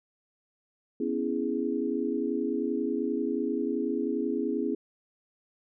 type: chord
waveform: sine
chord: C# minor seventh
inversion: third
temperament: equal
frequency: 246.9 / 277.2 / 329.6 / 415.3 Hz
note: B3 / C#4 / E4 / G#4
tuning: 0 / 0 / 0 / 0 cents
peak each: -32 dBFS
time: 1-4.75 s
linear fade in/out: 5 ms
effects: none